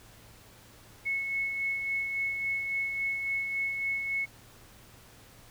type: tone with tremolo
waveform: sine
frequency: 2195 Hz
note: C#7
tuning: 18 cents flat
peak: -27 dBFS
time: 1.05-4.26 s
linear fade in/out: 20 ms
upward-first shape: sine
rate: 3.6 Hz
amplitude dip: 40%
effects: added 111 Hz sine -60 dBFS peak until 5.5 s + pink hiss -55 dBFS RMS until 5.5 s